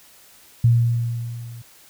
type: tone with level ramp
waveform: sine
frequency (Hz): 117.8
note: A#2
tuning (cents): +19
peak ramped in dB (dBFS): -10 to -35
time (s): 0.64-1.62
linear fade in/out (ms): 5
effects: white hiss -50 dBFS RMS until 1.89 s